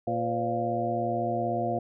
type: harmonic tone with a mistuned harmonic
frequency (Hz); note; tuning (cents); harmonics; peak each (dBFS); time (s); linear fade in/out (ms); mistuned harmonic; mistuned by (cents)
116.54; A#2; 0; 1 / 2 / 3 / 4 / 5 / 6; -35 / -34 / -34 / -34 / -35 / -29; 0.07-1.79; 5; 4; +140
effects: none